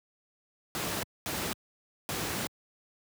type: noise bursts at uneven times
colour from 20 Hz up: pink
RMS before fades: -33 dBFS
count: 3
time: 0.75-1.03 / 1.26-1.53 / 2.09-2.47 s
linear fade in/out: 0 ms
effects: high-pass 100 Hz 12 dB/octave